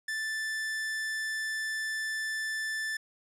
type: tone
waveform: 45% pulse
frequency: 1760 Hz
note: A6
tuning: in tune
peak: -31 dBFS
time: 0.08-2.97 s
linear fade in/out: 5 ms
effects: low-pass 11000 Hz 12 dB/octave